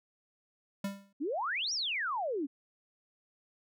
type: tone with exponential decay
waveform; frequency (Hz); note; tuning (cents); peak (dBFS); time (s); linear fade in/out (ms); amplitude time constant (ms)
square; 198.2; G3; +19; -31; 0.84-1.13; 5; 61
type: exponential two-way sweep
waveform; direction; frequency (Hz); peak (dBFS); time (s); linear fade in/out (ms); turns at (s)
sine; up then down; 258 to 5880 to 258; -31; 1.2-2.47; 20; 1.73
effects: none